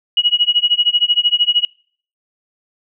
sine tone with tremolo, 2908 Hz, F#7, 31 cents flat, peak -8 dBFS, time 0.17-1.65 s, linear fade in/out 2 ms, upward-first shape sine, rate 13 Hz, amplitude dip 100%, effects noise-tail reverb RT60 0.5 s tail -26 dB re dry

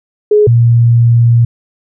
sine tone pair in turn, 419.9 / 117.83 Hz, G#4 / A#2, +19 / +19 cents, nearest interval octave + minor seventh, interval 2200 cents, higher first, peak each -4 dBFS, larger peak neither, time 0.31-0.47 / 0.47-1.45 s, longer second, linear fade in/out 5 ms, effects none

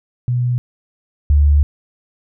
sine tone pair in turn, 123.1 / 72.75 Hz, B2 / D2, -5 / -16 cents, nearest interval major sixth, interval 911 cents, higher first, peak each -14 / -8 dBFS, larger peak second, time 0.28-0.58 / 1.3-1.63 s, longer second, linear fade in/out 0 ms, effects none

